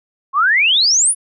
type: exponential sweep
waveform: sine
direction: up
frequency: 1046.5 to 10548 Hz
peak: -10 dBFS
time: 0.33-1.15 s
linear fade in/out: 50 ms
effects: none